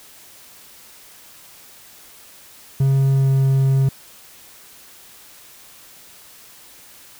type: tone with pitch glide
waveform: triangle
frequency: 135.7 to 134.76 Hz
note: C#3 to C#3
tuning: -36 to -49 cents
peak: -11 dBFS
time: 2.8-3.89 s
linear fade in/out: 5 ms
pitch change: -13 cents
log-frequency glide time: 3.12-3.32 s
effects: white hiss -45 dBFS RMS until 7.19 s